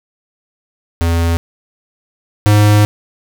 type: tone pair in turn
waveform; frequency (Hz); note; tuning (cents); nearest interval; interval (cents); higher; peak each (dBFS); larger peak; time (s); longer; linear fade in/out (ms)
square; 84 / 104.58; E2 / G#2; +33 / +13; major third; 380; second; -12 / -7; second; 1.01-1.37 / 2.46-2.85; second; 0
effects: none